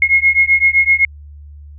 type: beating tone pair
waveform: sine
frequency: 2156 / 2163.8 Hz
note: C#7 / C#7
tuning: -49 / -42 cents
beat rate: 7.8 Hz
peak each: -12 dBFS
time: 0.02-1.05 s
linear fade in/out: 2 ms
effects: added 73 Hz sine -33 dBFS peak until 1.78 s